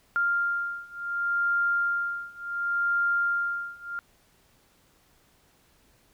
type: beating tone pair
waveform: sine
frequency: 1396.9 / 1397.59 Hz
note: F6 / F6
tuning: 0 / +1 cents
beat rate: 0.69 Hz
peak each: -28 / -27 dBFS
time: 0.16-3.99 s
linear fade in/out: 0 ms
effects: pink hiss -63 dBFS RMS until 6.13 s